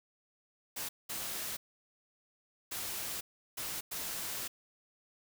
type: noise bursts at uneven times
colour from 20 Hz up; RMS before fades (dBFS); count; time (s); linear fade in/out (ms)
white; -39; 5; 0.76-0.89 / 1.09-1.57 / 2.71-3.21 / 3.57-3.81 / 3.91-4.48; 10
effects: none